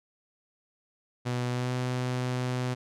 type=tone with pitch glide; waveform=sawtooth; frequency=123.47 to 125.85 Hz; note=B2 to B2; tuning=0 to +33 cents; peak=-24 dBFS; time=1.25-2.75 s; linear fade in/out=20 ms; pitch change=+33 cents; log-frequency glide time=1.51-1.72 s; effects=low-pass 8000 Hz 12 dB/octave